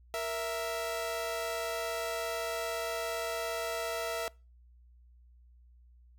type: tone pair together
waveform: sawtooth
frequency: 466.2 / 660.6 Hz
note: A#4 / E5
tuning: 0 / +4 cents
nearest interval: tritone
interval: 604 cents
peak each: -34 / -30 dBFS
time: 0.14-4.28 s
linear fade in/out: 0 ms
effects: noise-tail reverb RT60 0.3 s tail -24 dB re dry + added 60 Hz sine -56 dBFS peak until 6.18 s